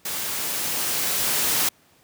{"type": "noise with level ramp", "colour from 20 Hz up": "white", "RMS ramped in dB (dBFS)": [-29, -21], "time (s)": [0.05, 1.69], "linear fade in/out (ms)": 5, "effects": ["pink hiss -58 dBFS RMS until 2.03 s", "high-pass 100 Hz 12 dB/octave"]}